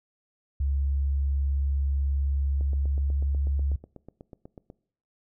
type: tone with pitch glide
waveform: sine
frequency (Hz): 69.3 to 69.74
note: C#2 to C#2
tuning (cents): 0 to +11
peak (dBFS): -23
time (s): 0.6-3.76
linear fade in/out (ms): 5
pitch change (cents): +11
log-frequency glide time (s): 2.56-3.22
type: click train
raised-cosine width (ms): 2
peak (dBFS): -30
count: 18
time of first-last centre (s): 2.61-4.701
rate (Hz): 8.13
effects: noise-tail reverb RT60 0.6 s tail -22 dB re dry